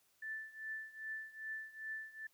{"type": "tone with tremolo", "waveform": "sine", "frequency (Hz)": 1760, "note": "A6", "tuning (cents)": 0, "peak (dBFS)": -39, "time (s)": [0.22, 2.27], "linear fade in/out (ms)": 5, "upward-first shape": "triangle", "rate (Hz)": 2.5, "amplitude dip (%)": 90, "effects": ["white hiss -74 dBFS RMS until 2.33 s"]}